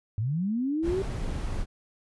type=linear sweep; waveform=sine; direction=up; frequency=98 to 393.8 Hz; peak=-25 dBFS; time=0.18-1.02 s; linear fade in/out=0 ms
type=noise; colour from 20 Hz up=brown; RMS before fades=-31 dBFS; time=0.82-1.66 s; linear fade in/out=50 ms
effects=resampled to 24000 Hz